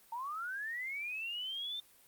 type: linear sweep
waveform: sine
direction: up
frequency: 890 to 3600 Hz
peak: -37 dBFS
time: 0.12-1.8 s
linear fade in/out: 5 ms
effects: white hiss -63 dBFS RMS until 2.07 s + Opus 32 kbps